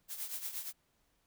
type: noise with tremolo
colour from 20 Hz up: blue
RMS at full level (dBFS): -38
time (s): 0.08-0.73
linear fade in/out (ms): 50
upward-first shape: triangle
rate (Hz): 8.5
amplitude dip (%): 75
effects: pink hiss -75 dBFS RMS until 1.26 s